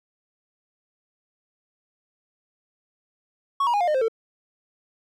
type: tone with pitch steps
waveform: triangle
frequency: 1109 / 954.4 / 821.3 / 706.7 / 608.2 / 523.4 / 450.4 Hz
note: C#6 / A#5 / G#5 / F5 / D#5 / C5 / A4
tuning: 0 / +41 / -20 / +20 / -40 / 0 / +40 cents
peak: -17 dBFS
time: 3.6-4.083 s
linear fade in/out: 5 ms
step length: 69 ms
effects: none